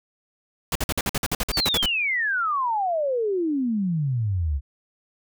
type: noise bursts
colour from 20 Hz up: pink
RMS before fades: -24 dBFS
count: 14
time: 0.72-1.859 s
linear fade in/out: 2 ms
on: 34 ms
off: 51 ms
type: exponential sweep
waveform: sine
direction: down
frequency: 4796 to 65.41 Hz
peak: -21 dBFS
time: 1.52-4.61 s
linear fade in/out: 50 ms
effects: none